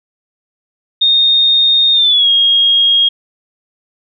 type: tone with pitch glide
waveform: sine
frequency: 3685 to 3264 Hz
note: A#7 to G#7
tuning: -21 to -31 cents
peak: -7 dBFS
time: 1.01-3.09 s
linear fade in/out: 10 ms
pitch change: -210 cents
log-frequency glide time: 1.93-2.29 s
effects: none